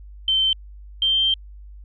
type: tone pair in turn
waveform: sine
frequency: 3100 / 3151 Hz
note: G7 / G7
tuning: -20 / +8 cents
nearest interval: unison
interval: 28 cents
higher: second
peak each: -16 dBFS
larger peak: neither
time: 0.28-0.53 / 1.02-1.34 s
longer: second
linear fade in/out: 2 ms
effects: added 50 Hz sine -38 dBFS peak until 1.84 s